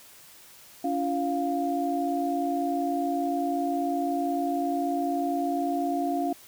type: tone cluster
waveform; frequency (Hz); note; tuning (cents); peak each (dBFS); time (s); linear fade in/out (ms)
sine; 282.9 / 342.9 / 701; C#4 / F4 / F5; +35 / -32 / +6; -28 / -32 / -28; 0.84-6.33; 5
effects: white hiss -51 dBFS RMS until 6.47 s